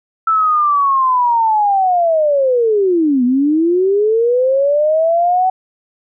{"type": "linear two-way sweep", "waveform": "sine", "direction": "down then up", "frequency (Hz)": [1328, 240.7, 756], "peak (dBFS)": -10, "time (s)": [0.27, 5.5], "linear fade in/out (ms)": 5, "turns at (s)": 3.24, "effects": []}